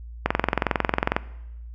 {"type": "click train", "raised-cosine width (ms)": 0.5, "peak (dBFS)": -4, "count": 21, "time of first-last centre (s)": [0.26, 1.165], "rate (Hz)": 22.1, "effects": ["noise-tail reverb RT60 0.9 s tail -19 dB re dry", "added 58 Hz sine -36 dBFS peak until 1.74 s"]}